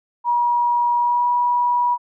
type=tone with pitch glide; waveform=sine; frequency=959 to 970.1 Hz; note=A#5 to B5; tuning=+49 to -31 cents; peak=-15 dBFS; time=0.24-1.98 s; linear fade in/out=50 ms; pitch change=+20 cents; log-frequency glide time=0.98-1.27 s; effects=none